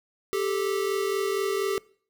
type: tone pair together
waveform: square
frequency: 392 / 436.2 Hz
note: G4 / A4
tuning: 0 / -15 cents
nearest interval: major second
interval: 185 cents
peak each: -27 / -30 dBFS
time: 0.33-1.78 s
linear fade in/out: 0 ms
effects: noise-tail reverb RT60 0.5 s tail -23 dB re dry

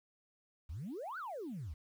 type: exponential two-way sweep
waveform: sine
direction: up then down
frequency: 65.41 to 1553 to 65.41 Hz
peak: -39 dBFS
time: 0.69-1.74 s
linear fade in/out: 10 ms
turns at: 1.18 s
effects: tanh soft clip ceiling -37 dBFS + 11-bit

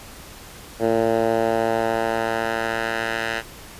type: tone with band-pass filter sweep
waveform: 10% pulse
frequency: 113.5 Hz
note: A#2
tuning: 46 cents flat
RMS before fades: -22 dBFS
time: 0.79-3.43 s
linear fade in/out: 50 ms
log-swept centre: 470 to 2000 Hz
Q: 1.2
effects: pink hiss -41 dBFS RMS until 3.79 s + resampled to 32000 Hz

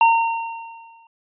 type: tone with exponential decay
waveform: square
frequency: 916 Hz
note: A#5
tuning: 31 cents flat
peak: -10 dBFS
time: 0.01-1.07 s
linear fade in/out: 2 ms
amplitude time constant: 230 ms
effects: resampled to 8000 Hz

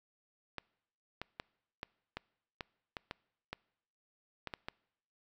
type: clicks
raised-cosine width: 0.3 ms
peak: -23 dBFS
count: 12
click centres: 0.583 / 1.216 / 1.399 / 1.831 / 2.17 / 2.608 / 2.968 / 3.111 / 3.53 / 4.473 / 4.538 / 4.685 s
effects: noise-tail reverb RT60 0.8 s tail -25 dB re dry

